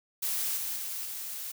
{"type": "noise with level steps", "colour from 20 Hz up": "blue", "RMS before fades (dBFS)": [-31, -34, -36, -38], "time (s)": [0.22, 1.52], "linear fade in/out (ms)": 10, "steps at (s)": [0.57, 0.76, 1.05], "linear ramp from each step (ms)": 2, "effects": []}